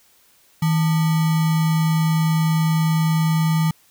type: tone with sample-and-hold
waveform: sine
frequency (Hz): 160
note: D#3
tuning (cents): +49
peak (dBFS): -15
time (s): 0.62-3.71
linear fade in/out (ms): 5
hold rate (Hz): 1050
effects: white hiss -56 dBFS RMS until 3.9 s